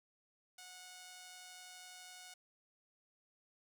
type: tone with amplitude modulation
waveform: 5% pulse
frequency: 732 Hz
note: F#5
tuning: 19 cents flat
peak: -39 dBFS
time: 0.58-2.34 s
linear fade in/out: 5 ms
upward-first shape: sine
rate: 172 Hz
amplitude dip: 35%
effects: none